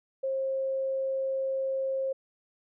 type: tone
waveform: sine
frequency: 534 Hz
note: C5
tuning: 35 cents sharp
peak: -27 dBFS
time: 0.23-2.13 s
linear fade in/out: 10 ms
effects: none